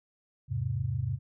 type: chord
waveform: sine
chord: E augmented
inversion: none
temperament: equal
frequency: 82.41 / 103.83 / 130.81 Hz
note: E2 / G#2 / B#2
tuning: 0 / 0 / 0 cents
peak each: -37 / -32 / -31 dBFS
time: 0.48-1.19 s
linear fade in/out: 50 ms
effects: none